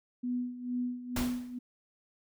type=tone with tremolo; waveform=sine; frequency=246.9 Hz; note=B3; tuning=in tune; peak=-29 dBFS; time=0.23-1.59 s; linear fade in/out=10 ms; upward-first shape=sine; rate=2.2 Hz; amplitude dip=75%
type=noise with exponential decay; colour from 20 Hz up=pink; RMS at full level=-32 dBFS; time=1.16-1.59 s; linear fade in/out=5 ms; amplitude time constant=92 ms
effects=none